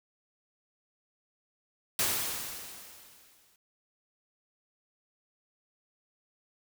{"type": "noise with exponential decay", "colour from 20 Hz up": "white", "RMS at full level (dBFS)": -27, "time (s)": [1.99, 3.56], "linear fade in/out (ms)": 2, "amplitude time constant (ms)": 340, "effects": []}